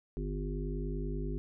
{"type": "harmonic tone", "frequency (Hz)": 50.2, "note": "G1", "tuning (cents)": 42, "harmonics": [1, 3, 5, 7, 8], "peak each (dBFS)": [-35, -40, -42, -43, -44], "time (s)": [0.17, 1.38], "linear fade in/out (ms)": 0, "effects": []}